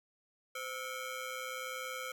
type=ring-modulated tone; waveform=20% pulse; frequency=911 Hz; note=A#5; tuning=40 cents flat; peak=-31 dBFS; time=0.55-2.12 s; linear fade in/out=5 ms; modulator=395 Hz; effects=none